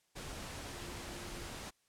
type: tone in noise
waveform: sine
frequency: 349.2 Hz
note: F4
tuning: in tune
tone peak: -53 dBFS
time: 0.66-1.48 s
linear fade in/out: 20 ms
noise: pink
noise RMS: -45 dBFS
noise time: 0.15-1.71 s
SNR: -11 dB
effects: white hiss -75 dBFS RMS until 1.88 s + low-pass 10000 Hz 12 dB/octave